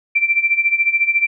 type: tone with tremolo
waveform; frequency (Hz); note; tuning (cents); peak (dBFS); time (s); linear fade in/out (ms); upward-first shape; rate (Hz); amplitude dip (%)
sine; 2349; D7; 0; -10; 0.15-1.27; 10; sine; 14; 80
effects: none